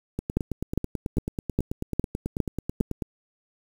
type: two click trains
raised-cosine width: 3 ms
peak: -9 / -15 dBFS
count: 7 / 27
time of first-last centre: 0.37-2.809 / 0.19-3.022 s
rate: 2.46 / 9.18 Hz
effects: 7-bit